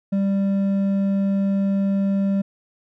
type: tone with hard clipping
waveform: sine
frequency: 196.7 Hz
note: G3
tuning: 6 cents sharp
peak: -19 dBFS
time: 0.12-2.42 s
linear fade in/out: 10 ms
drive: 5 dB
effects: none